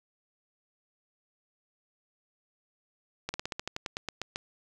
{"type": "slowing click train", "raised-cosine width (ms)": 0.2, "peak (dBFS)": -16, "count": 13, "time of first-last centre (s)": [3.29, 4.359], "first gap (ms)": 50, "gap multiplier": 1.1, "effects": []}